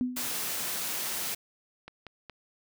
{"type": "tone with exponential decay", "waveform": "sine", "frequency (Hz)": 250.1, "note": "B3", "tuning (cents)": 22, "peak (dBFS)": -23, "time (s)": [0.01, 0.39], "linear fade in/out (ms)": 0, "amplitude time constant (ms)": 81}
{"type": "high-pass noise", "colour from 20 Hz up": "white", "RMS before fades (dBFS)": -33, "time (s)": [0.16, 1.35], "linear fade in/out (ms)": 10, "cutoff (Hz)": 110, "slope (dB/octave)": 12}
{"type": "clicks", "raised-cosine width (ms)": 0.3, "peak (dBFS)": -27, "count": 3, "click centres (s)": [1.88, 2.067, 2.297]}
{"effects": []}